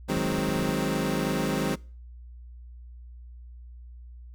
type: chord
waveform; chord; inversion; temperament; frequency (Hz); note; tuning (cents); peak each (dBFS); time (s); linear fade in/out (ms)
25% pulse; Ab dominant seventh; second; equal; 155.56 / 185 / 207.7 / 261.6; Eb3 / Gb3 / Ab3 / C4; 0 / 0 / 0 / 0; -27; 0.08-1.76; 20
type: clicks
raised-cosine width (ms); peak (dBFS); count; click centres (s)
5; -25; 9; 0.171 / 0.263 / 0.327 / 0.385 / 0.49 / 0.561 / 0.595 / 0.626 / 0.692
effects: noise-tail reverb RT60 0.4 s tail -24 dB re dry + added 60 Hz sine -42 dBFS peak until 4.34 s